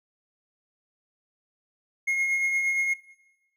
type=tone with tremolo; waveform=triangle; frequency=2152 Hz; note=C7; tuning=48 cents sharp; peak=-20 dBFS; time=2.07-2.94 s; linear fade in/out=10 ms; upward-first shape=triangle; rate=8.6 Hz; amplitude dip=45%; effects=noise-tail reverb RT60 1.0 s tail -17 dB re dry